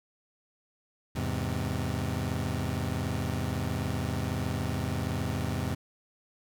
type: chord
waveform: 25% pulse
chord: E augmented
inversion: none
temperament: equal with one note detuned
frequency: 82.41 / 103.83 / 130.36 Hz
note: E2 / G#2 / B#2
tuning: 0 / 0 / -6 cents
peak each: -30 dBFS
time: 1.15-5.75 s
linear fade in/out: 10 ms
effects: none